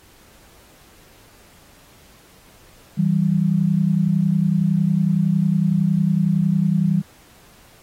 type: tone pair together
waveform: sine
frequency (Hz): 161.2 / 192.1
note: E3 / G3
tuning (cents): -38 / -35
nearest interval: minor third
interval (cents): 303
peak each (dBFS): -18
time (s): 2.97-7.02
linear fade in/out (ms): 20
effects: pink hiss -51 dBFS RMS until 7.82 s + AAC 48 kbps